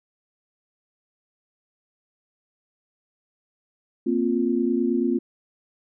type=chord; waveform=sine; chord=Bb suspended second; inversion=none; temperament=just; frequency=233.1 / 262.2 / 349.6 Hz; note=Bb3 / C4 / F4; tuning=0 / +4 / +2 cents; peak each=-24 dBFS; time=4.06-5.19 s; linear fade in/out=10 ms; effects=none